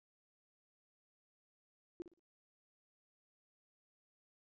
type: tone with echo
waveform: sine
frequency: 343.2 Hz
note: F4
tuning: 30 cents flat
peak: -40 dBFS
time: 2-2.02 s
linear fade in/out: 0 ms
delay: 58 ms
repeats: 3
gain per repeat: -12 dB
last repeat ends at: 2.194 s
effects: resampled to 16000 Hz